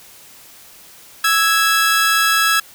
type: tone pair together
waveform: sawtooth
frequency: 1317 / 1659.3 Hz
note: E6 / G#6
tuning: -2 / -2 cents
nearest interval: major third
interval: 400 cents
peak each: -12 dBFS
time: 1.24-2.6 s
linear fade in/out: 5 ms
effects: white hiss -43 dBFS RMS until 2.74 s